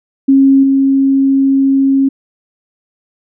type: tone with level steps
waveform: sine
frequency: 271.4 Hz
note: C#4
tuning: 36 cents flat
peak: -4 / -7 dBFS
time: 0.28-2.09 s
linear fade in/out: 10 ms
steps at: 0.63 s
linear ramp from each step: 5 ms
effects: none